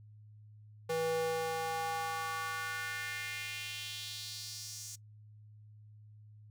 square tone with high-pass filter sweep, 162.1 Hz, E3, 29 cents flat, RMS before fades -38 dBFS, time 0.89-4.96 s, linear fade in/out 10 ms, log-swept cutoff 400 to 6600 Hz, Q 2.6, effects noise-tail reverb RT60 0.1 s tail -21 dB re dry + added 106 Hz sine -53 dBFS peak until 6.5 s

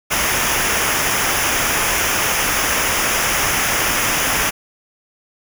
pink noise with comb filter, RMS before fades -18 dBFS, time 0.1-4.51 s, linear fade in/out 20 ms, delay 0.24 ms, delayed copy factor -0.7, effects none

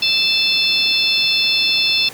harmonic tone with a mistuned harmonic, 880 Hz, A5, in tune, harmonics 3 / 4 / 5 / 6, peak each -19 / -18 / -20 / -20 dBFS, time 0.02-2.09 s, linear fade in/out 5 ms, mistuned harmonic 5, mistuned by -54 cents, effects pink hiss -35 dBFS RMS until 2.13 s + high-pass 150 Hz 12 dB/octave

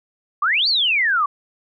sine exponential two-way sweep, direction up then down, 1108.7 to 4699 to 1108.7 Hz, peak -15 dBFS, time 0.42-1.26 s, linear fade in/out 5 ms, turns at 0.68 s, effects none

